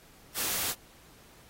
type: noise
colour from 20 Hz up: white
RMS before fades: -31 dBFS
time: 0.34-0.75 s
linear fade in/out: 50 ms
effects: pink hiss -57 dBFS RMS until 1.49 s + AAC 48 kbps